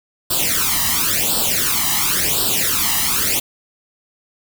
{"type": "noise with flanger", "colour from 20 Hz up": "white", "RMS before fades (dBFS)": -18, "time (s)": [0.3, 3.4], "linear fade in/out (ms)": 10, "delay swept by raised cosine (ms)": [0.23, 1.02], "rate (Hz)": 0.94, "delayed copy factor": 0.85, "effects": []}